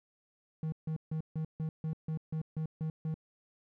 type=tone bursts; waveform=triangle; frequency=157.9 Hz; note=D#3; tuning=26 cents sharp; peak=-30 dBFS; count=11; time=0.63-3.142 s; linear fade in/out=2 ms; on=92 ms; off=150 ms; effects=none